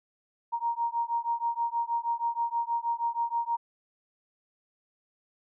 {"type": "beating tone pair", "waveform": "sine", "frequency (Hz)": [932.3, 938.6], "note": ["A#5", "A#5"], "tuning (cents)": [0, 12], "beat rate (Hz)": 6.3, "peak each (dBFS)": -30, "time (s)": [0.52, 3.57], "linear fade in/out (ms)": 20, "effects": []}